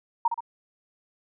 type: tone with echo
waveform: sine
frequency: 932.3 Hz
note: A#5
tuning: in tune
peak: -18 dBFS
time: 0.25-0.28 s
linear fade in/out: 5 ms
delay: 63 ms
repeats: 2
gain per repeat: -6 dB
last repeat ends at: 0.406 s
effects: none